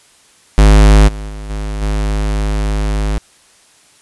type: tone with level steps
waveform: square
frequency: 51.7 Hz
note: G#1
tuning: 7 cents flat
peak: -4 / -23 / -25 / -19 / -14 dBFS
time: 0.58-3.18 s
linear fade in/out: 0 ms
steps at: 1.07 / 1.28 / 1.49 / 1.81 s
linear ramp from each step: 20 ms
effects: white hiss -48 dBFS RMS until 4.01 s + resampled to 24000 Hz